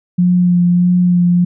sine tone with vibrato, 177.3 Hz, F3, 26 cents sharp, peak -8 dBFS, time 0.18-1.45 s, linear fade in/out 10 ms, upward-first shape sine, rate 1.6 Hz, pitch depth 18 cents each way, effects none

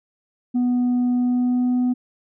sine tone with pitch glide, 246.6 to 249 Hz, B3 to B3, -2 to +14 cents, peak -14 dBFS, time 0.54-1.94 s, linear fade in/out 20 ms, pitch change +16 cents, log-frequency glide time 1.15-1.77 s, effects tanh soft clip ceiling -16 dBFS

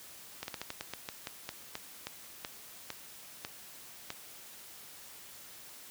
slowing click train, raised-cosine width 0.2 ms, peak -20 dBFS, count 16, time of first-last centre 0.43-4.104 s, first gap 51 ms, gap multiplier 1.2, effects white hiss -51 dBFS RMS until 5.9 s + high-pass 60 Hz 12 dB/octave

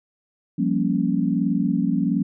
sine chord, G half-diminished seventh, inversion third, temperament equal, 174.61 / 196 / 233.1 / 277.2 Hz, F3 / G3 / Bb3 / Db4, 0 / 0 / 0 / 0 cents, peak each -24 dBFS, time 0.58-2.23 s, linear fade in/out 10 ms, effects none

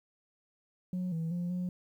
sine tone with pitch steps, 181.8 / 163.4 / 175.2 / 180 Hz, F#3 / E3 / F3 / F#3, -30 / -15 / +6 / -47 cents, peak -29 dBFS, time 0.93-1.69 s, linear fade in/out 2 ms, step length 190 ms, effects tanh soft clip ceiling -30 dBFS + 11-bit

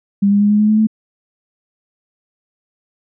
sine tone with pitch steps, 200 / 202.9 / 205.9 / 208.9 / 211.9 / 215 / 218.1 Hz, G3 / G#3 / G#3 / G#3 / G#3 / A3 / A3, +35 / -40 / -15 / +10 / +35 / -40 / -15 cents, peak -9 dBFS, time 0.22-0.871 s, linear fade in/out 10 ms, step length 93 ms, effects none

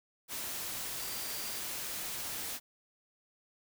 sine tone in noise, 4728 Hz, D8, 11 cents sharp, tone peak -47 dBFS, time 0.97-1.63 s, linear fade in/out 50 ms, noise white, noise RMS -39 dBFS, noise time 0.28-2.6 s, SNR -11 dB, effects none

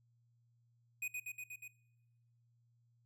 square tone with echo, 2489 Hz, D#7, in tune, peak -38 dBFS, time 1.02-1.08 s, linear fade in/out 5 ms, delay 120 ms, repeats 5, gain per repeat -2 dB, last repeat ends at 1.68 s, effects noise-tail reverb RT60 1.0 s tail -22 dB re dry + added 118 Hz sine -70 dBFS peak until 3.05 s

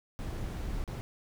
brown noise with dropouts, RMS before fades -36 dBFS, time 0.19-1.01 s, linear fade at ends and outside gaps 0 ms, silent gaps 0.839-0.877 s, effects none

